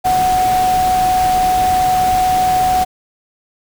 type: tone in noise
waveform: sine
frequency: 740 Hz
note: F#5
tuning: in tune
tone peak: -11 dBFS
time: 0.04-2.85 s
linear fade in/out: 20 ms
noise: pink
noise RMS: -24 dBFS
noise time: 0.04-2.85 s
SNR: +10 dB
effects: none